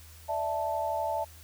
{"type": "chord", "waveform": "sine", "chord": "D suspended second", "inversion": "none", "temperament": "equal", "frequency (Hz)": [587.3, 659.3, 880], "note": ["D5", "E5", "A5"], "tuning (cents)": [0, 0, 0], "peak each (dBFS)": [-35, -32, -31], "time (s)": [0.28, 1.25], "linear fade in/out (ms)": 20, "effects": ["added 80 Hz sine -50 dBFS peak until 1.43 s", "white hiss -54 dBFS RMS until 1.43 s"]}